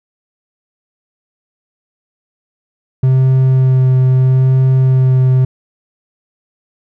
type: tone with vibrato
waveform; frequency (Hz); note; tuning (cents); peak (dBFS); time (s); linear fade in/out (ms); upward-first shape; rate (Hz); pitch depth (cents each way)
triangle; 130.2; C3; -8; -5; 3.03-5.45; 5; sine; 0.77; 13
effects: none